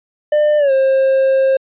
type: tone with pitch glide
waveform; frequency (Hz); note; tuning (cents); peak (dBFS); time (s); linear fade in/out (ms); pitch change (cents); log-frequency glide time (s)
triangle; 599 to 533.6; D5 to C5; +34 to +34; -8; 0.32-1.57; 5; -200; 0.58-0.72
effects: resampled to 8000 Hz

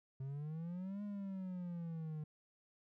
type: exponential two-way sweep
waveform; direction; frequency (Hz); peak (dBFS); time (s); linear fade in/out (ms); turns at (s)
triangle; up then down; 131.3 to 207.7 to 151.4; -39; 0.2-2.24; 5; 1.03
effects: none

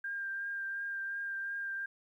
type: tone with vibrato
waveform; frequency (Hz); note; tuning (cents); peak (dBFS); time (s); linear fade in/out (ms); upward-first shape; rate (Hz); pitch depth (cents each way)
sine; 1596; G6; +31; -35; 0.04-1.86; 5; triangle; 2.8; 20
effects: 12-bit

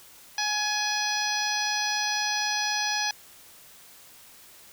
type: harmonic tone with a mistuned harmonic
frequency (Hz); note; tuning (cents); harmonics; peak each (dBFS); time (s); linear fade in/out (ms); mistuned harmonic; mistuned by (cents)
836; G#5; +11; 1 / 2 / 3 / 4 / 5 / 6 / 7; -31 / -31 / -34 / -36 / -34 / -32 / -33; 0.38-3.11; 2; 2; +18
effects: white hiss -51 dBFS RMS until 4.72 s

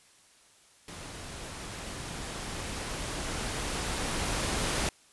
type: noise with level ramp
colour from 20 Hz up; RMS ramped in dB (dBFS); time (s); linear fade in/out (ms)
pink; -43 to -29; 0.88-4.89; 2
effects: white hiss -60 dBFS RMS until 5.12 s + resampled to 24000 Hz

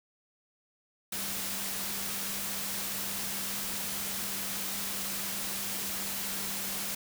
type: tone in noise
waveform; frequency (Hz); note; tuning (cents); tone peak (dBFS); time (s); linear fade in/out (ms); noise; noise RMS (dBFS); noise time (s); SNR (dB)
sine; 196.4; G3; +4; -46; 1.12-6.95; 5; white; -35; 1.12-6.95; -14
effects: none

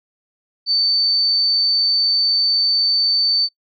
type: tone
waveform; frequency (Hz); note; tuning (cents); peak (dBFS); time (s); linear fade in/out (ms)
sine; 4548; C#8; +44; -14; 0.66-3.49; 50
effects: noise-tail reverb RT60 0.1 s tail -24 dB re dry

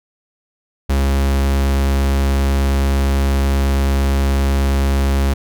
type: tone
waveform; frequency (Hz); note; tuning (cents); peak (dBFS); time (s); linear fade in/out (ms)
45% pulse; 68.5; C#2; -20; -13; 0.89-5.34; 10
effects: none

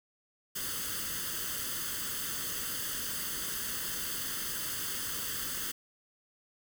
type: noise with comb filter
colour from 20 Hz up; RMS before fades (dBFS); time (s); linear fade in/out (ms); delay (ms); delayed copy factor
white; -36; 0.55-5.72; 10; 0.63; +0.75
effects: none

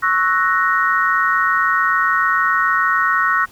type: chord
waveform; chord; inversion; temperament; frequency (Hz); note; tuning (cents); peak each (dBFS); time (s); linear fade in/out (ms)
sine; F# dominant seventh; second; equal with one note detuned; 1108.7 / 1313.2 / 1480 / 1864.7; C#6 / E6 / F#6 / A#6; 0 / -7 / 0 / 0; -19; 0.02-3.46; 20
effects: pink hiss -47 dBFS RMS until 3.51 s

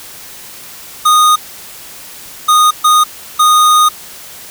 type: tone bursts at uneven times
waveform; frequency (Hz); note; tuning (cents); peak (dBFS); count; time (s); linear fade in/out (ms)
square; 1235; D#6; -13; -6; 4; 1.05-1.36 / 2.48-2.71 / 2.84-3.04 / 3.39-3.89; 10
effects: white hiss -32 dBFS RMS until 4.5 s

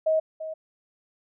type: tone with echo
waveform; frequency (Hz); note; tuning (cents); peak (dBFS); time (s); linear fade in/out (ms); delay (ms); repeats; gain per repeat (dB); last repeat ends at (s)
sine; 633; D#5; +30; -19; 0.06-0.2; 10; 340; 1; -12; 0.54
effects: none

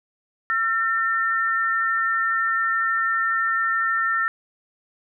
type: tone pair together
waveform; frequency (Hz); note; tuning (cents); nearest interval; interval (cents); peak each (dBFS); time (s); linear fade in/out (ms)
sine; 1353 / 1806; E6 / A6; +45 / +45; perfect fourth; 500; -22 / -22; 0.5-4.28; 0
effects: none

